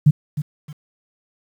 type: tone with echo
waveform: sine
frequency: 149.4 Hz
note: D3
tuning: 30 cents sharp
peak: -7 dBFS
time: 0.06-0.11 s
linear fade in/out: 10 ms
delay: 310 ms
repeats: 2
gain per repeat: -12 dB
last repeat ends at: 0.73 s
effects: 8-bit